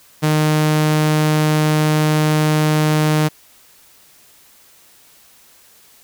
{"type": "tone", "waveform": "sawtooth", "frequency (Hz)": 153.5, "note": "D#3", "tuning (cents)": -23, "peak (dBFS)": -9, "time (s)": [0.22, 3.29], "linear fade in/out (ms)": 20, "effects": ["white hiss -49 dBFS RMS until 6.03 s"]}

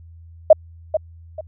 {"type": "tone with echo", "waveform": "sine", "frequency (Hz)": 627, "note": "D#5", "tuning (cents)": 13, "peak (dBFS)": -3, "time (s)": [0.5, 0.53], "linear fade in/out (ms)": 5, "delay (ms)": 440, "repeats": 2, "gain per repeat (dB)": -11, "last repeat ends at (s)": 1.41, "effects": ["added 83 Hz sine -40 dBFS peak until 1.47 s"]}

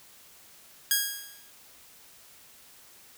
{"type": "tone with exponential decay", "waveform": "5% pulse", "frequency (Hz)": 1639, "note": "G#6", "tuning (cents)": -23, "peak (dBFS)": -9, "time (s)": [0.91, 1.51], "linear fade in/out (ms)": 1, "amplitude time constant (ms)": 130, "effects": ["white hiss -54 dBFS RMS until 3.17 s"]}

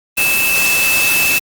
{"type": "tone in noise", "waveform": "sine", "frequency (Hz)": 2627, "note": "E7", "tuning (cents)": -7, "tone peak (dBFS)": -13, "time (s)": [0.17, 1.39], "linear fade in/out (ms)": 10, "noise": "white", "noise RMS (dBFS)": -17, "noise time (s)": [0.17, 1.39], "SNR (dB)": 1, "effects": ["Opus 24 kbps"]}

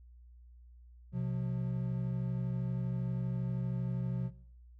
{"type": "tone pair together", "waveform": "triangle", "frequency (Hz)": [126.57, 179.2], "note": ["B2", "F3"], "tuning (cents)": [43, 45], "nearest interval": "tritone", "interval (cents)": 602, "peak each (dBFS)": [-32, -33], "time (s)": [1.12, 4.31], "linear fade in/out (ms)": 50, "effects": ["noise-tail reverb RT60 0.6 s tail -18 dB re dry", "added 60 Hz sine -53 dBFS peak until 4.79 s"]}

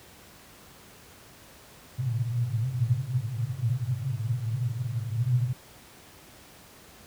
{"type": "band-pass noise", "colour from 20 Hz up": "pink", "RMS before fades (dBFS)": -28, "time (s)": [1.98, 5.53], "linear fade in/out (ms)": 5, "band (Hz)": [110, 130], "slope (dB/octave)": 96, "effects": ["pink hiss -51 dBFS RMS until 7.06 s", "high-pass 60 Hz 12 dB/octave"]}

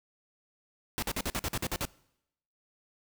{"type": "noise bursts", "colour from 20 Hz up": "pink", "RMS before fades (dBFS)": -32, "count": 10, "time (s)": [0.98, 1.852], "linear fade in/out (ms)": 0, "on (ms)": 44, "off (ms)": 48, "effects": ["noise-tail reverb RT60 0.8 s tail -23 dB re dry"]}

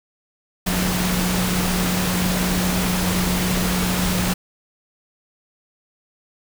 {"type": "tone in noise", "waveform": "sine", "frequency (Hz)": 181.6, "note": "F#3", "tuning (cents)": -32, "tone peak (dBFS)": -21, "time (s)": [0.66, 4.34], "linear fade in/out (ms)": 10, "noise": "pink", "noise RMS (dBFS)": -23, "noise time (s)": [0.66, 4.34], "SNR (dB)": -1, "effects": []}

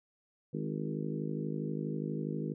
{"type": "harmonic tone with a mistuned harmonic", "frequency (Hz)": 52.3, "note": "G#1", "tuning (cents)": 13, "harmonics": [3, 4, 5, 6, 7, 8, 9], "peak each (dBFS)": [-37, -39, -41, -43, -44, -45, -46], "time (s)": [0.53, 2.54], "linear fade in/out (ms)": 10, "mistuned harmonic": 7, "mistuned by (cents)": -19, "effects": []}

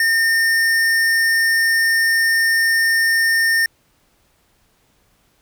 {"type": "tone with hard clipping", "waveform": "sine", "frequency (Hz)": 1818, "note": "A#6", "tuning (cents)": -44, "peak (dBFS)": -15, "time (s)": [0, 3.66], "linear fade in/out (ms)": 2, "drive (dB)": 15, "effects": ["pink hiss -60 dBFS RMS until 5.41 s"]}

